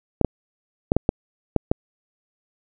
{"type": "clicks", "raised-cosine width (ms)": 2, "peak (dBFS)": -3, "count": 7, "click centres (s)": [0.213, 0.247, 0.919, 0.966, 1.091, 1.563, 1.715], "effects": []}